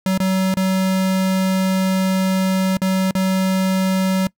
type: tone with dropouts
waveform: square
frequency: 189 Hz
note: F#3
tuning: 37 cents sharp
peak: -16 dBFS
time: 0.06-4.27 s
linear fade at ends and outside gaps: 2 ms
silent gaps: 0.177-0.201 / 0.541-0.57 / 2.77-2.817 / 3.11-3.151 s
effects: noise-tail reverb RT60 0.1 s tail -22 dB re dry